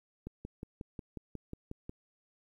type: click train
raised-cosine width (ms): 3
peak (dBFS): -28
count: 10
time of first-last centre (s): 0.27-1.895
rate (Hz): 5.54
effects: 11-bit